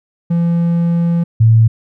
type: tone pair in turn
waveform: triangle / sine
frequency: 170 / 112.35 Hz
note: F3 / A2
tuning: -46 / +37 cents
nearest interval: perfect fifth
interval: 717 cents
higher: first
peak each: -9 / -5 dBFS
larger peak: second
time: 0.3-1.24 / 1.4-1.68 s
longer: first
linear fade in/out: 10 ms
effects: none